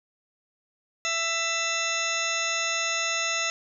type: harmonic tone with a mistuned harmonic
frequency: 664 Hz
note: E5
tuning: 12 cents sharp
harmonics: 1 / 2 / 3 / 4 / 5 / 6 / 8 / 9 / 10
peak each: -36 / -33 / -32 / -30 / -35 / -36 / -36 / -42 / -32 dBFS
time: 1.05-3.5 s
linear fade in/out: 0 ms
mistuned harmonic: 5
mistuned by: +120 cents
effects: none